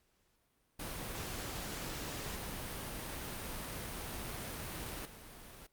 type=noise with level steps; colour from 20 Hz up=pink; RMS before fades=-42 / -52 dBFS; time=0.79-5.67 s; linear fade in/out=10 ms; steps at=5.05 s; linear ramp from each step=5 ms; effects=pink hiss -75 dBFS RMS until 5.72 s + Opus 48 kbps